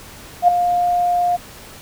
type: tone with ADSR envelope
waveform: sine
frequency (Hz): 707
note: F5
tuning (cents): +21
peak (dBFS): -5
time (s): 0.42-1.37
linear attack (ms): 62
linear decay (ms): 4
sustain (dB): -9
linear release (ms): 18
effects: pink hiss -39 dBFS RMS until 1.81 s